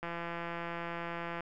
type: click train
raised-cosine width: 0.5 ms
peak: -24 dBFS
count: 235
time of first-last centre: 0.03-1.406 s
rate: 170 Hz
effects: none